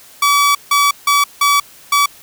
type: tone bursts at uneven times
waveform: sawtooth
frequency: 1144 Hz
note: D6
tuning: 46 cents flat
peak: -6 dBFS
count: 5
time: 0.22-0.55 / 0.71-0.91 / 1.07-1.24 / 1.41-1.6 / 1.92-2.06 s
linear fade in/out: 5 ms
effects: white hiss -42 dBFS RMS until 2.22 s